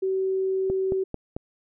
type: tone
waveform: sine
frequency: 380.8 Hz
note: F#4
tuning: 50 cents sharp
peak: -22 dBFS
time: 0.02-1.04 s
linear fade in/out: 10 ms
type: click train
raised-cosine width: 2 ms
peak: -17 dBFS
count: 4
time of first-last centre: 0.7-1.365 s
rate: 4.51 Hz
effects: none

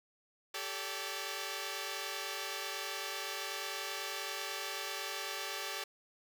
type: chord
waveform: 5% pulse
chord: G suspended second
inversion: none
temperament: equal with one note detuned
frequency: 392 / 440 / 572.9 Hz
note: G4 / A4 / D5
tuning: 0 / 0 / -43 cents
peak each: -31 dBFS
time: 0.54-5.84 s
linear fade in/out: 5 ms
effects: none

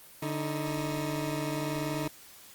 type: tone pair together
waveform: 20% pulse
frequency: 146.83 / 314.2 Hz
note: D3 / D#4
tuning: 0 / +17 cents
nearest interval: octave + minor second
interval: 1317 cents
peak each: -28 / -29 dBFS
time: 0.22-2.08 s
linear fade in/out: 5 ms
effects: white hiss -52 dBFS RMS until 2.54 s + Opus 32 kbps

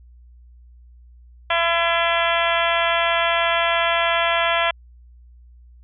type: harmonic tone with a mistuned harmonic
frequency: 337.1 Hz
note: E4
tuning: 39 cents sharp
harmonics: 2 / 3 / 4 / 5 / 6 / 7 / 8 / 9 / 10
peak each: -22 / -24 / -25 / -26 / -27 / -27 / -28 / -29 / -29 dBFS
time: 1.5-4.71 s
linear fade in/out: 5 ms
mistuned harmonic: 9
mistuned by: +41 cents
effects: added 60 Hz sine -44 dBFS peak until 5.83 s

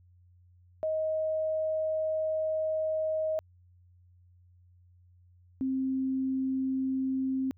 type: tone pair in turn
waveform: sine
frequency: 629 / 263.8 Hz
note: D#5 / C4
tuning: +19 / +14 cents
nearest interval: octave + minor third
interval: 1505 cents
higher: first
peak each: -27 dBFS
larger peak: neither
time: 0.83-3.39 / 5.61-7.51 s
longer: first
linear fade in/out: 0 ms
effects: added 89 Hz sine -57 dBFS peak until 7.57 s

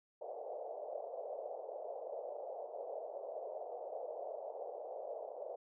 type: band-pass noise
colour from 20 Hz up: white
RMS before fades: -45 dBFS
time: 0.21-5.56 s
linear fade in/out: 5 ms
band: 480 to 690 Hz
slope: 48 dB/octave
effects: none

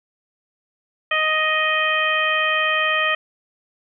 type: harmonic tone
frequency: 624 Hz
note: D#5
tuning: 5 cents sharp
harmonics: 1 / 2 / 3 / 4 / 5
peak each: -26 / -23 / -21 / -23 / -26 dBFS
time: 1.11-3.15 s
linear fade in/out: 5 ms
effects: none

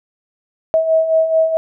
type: beating tone pair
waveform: sine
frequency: 640 / 644.6 Hz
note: D#5 / E5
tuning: +49 / -39 cents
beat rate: 4.6 Hz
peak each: -19 / -12 dBFS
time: 0.74-1.57 s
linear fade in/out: 0 ms
effects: none

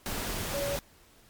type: tone in noise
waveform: sine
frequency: 565 Hz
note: C#5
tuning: 33 cents sharp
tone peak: -30 dBFS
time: 0.54-0.76 s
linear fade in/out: 0 ms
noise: pink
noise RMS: -34 dBFS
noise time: 0.06-0.79 s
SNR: +1 dB
effects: pink hiss -59 dBFS RMS until 1.29 s + MP3 96 kbps

